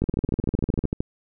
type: two click trains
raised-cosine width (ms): 3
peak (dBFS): -12 / -10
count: 17 / 14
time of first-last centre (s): 0.04-0.84 / 0.02-1.005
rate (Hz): 20 / 13.2
effects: none